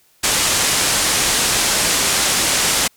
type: low-pass noise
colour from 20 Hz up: white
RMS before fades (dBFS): -17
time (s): 0.23-2.88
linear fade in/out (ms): 10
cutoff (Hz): 9700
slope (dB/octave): 24
effects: white hiss -56 dBFS RMS until 2.96 s